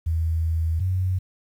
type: tone pair in turn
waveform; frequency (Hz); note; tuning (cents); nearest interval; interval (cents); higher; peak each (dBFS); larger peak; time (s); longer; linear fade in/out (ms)
sine; 81.3 / 92.5; E2 / F#2; -23 / 0; major second; 223; second; -20; neither; 0.06-0.8 / 0.8-1.19; first; 10
effects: 9-bit